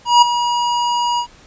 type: tone with ADSR envelope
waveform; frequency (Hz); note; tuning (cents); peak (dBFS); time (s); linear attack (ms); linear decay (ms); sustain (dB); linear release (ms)
square; 960; B5; -49; -5; 0.05-1.27; 170; 10; -11; 83
effects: pink hiss -46 dBFS RMS until 1.46 s + resampled to 16000 Hz